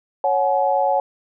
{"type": "chord", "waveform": "sine", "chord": "C# suspended fourth", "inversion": "none", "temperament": "equal with one note detuned", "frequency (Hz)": [554.4, 740, 849.5], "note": ["C#5", "F#5", "G#5"], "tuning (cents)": [0, 0, 39], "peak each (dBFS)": -20, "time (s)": [0.24, 1], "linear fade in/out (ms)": 2, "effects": []}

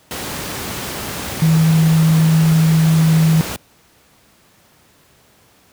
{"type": "tone in noise", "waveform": "sine", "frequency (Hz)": 160.4, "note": "E3", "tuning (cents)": -47, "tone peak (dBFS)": -9, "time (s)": [1.42, 3.41], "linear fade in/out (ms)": 0, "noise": "pink", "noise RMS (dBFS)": -25, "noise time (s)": [0.11, 3.56], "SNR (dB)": 13, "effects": ["pink hiss -52 dBFS RMS until 5.72 s", "high-pass 80 Hz 12 dB/octave"]}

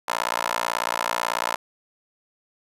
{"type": "tone with high-pass filter", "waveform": "15% pulse", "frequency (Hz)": 58.2, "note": "A#1", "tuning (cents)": -2, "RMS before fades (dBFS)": -26, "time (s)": [0.08, 1.56], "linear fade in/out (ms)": 5, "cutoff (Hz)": 900, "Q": 2, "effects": ["resampled to 32000 Hz"]}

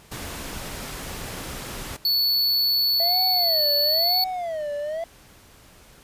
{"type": "noise", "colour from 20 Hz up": "pink", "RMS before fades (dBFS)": -34, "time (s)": [0.11, 1.97], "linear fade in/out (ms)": 10}
{"type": "tone", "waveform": "square", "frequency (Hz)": 4435, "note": "C#8", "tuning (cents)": 0, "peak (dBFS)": -19, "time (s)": [2.05, 4.24], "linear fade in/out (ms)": 2}
{"type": "tone with vibrato", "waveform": "triangle", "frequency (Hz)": 659.3, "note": "E5", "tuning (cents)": 0, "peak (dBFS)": -24, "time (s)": [3, 5.04], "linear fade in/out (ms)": 2, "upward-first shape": "sine", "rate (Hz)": 1, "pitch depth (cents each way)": 220}
{"effects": ["pink hiss -51 dBFS RMS until 6.03 s", "resampled to 32000 Hz"]}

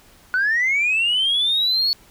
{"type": "linear sweep", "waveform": "sine", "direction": "up", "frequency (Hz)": [1459, 4435], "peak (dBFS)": -15, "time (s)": [0.34, 1.93], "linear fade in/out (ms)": 0, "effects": ["tanh soft clip ceiling -13 dBFS", "pink hiss -51 dBFS RMS until 2.1 s"]}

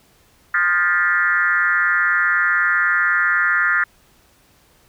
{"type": "tone with frequency modulation", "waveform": "sine", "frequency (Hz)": 1582, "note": "G6", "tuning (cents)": 15, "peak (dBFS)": -14, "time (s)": [0.54, 3.84], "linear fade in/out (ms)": 5, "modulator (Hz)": 176, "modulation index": 1.8, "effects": ["pink hiss -55 dBFS RMS until 4.88 s"]}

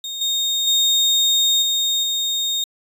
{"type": "tone with level steps", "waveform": "35% pulse", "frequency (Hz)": 3700, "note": "A#7", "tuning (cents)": -14, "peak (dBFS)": [-24, -16, -12, -15, -17], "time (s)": [0.04, 2.64], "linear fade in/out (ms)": 2, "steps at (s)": [0.21, 0.67, 1.62, 2.03], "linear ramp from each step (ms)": 5, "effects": ["resampled to 32000 Hz"]}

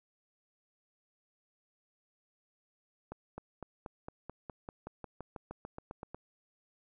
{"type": "accelerating click train", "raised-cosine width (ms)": 1, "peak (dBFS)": -28, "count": 18, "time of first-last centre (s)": [3.12, 6.146], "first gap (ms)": 260, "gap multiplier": 0.95, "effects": []}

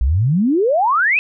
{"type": "exponential sweep", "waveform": "sine", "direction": "up", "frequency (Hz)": [56.3, 2630], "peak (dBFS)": -12, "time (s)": [0.01, 1.19], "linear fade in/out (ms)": 0, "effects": []}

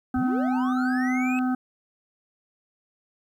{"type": "harmonic tone", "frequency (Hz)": 254.4, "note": "C4", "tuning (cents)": -48, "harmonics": [1, 3, 5, 6], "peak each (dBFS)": [-22, -32, -36, -38], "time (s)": [0.14, 1.55], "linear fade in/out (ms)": 5}
{"type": "linear sweep", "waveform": "triangle", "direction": "up", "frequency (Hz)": [52.1, 2600], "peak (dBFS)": -29, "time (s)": [0.16, 1.39], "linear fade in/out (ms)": 0}
{"effects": ["10-bit"]}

